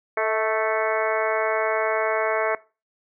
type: harmonic tone with a mistuned harmonic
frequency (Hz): 220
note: A3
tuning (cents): 0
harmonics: 2 / 3 / 4 / 5 / 6 / 7 / 8 / 9 / 10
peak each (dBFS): -26 / -25 / -31 / -30 / -31 / -32 / -33 / -34 / -31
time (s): 0.17-2.55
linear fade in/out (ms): 2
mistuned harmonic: 3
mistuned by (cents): -25
effects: noise-tail reverb RT60 0.3 s tail -20 dB re dry